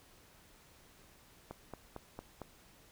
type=click train; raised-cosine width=1 ms; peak=-29 dBFS; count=5; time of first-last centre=1.51-2.417 s; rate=4.41 Hz; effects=pink hiss -62 dBFS RMS until 2.91 s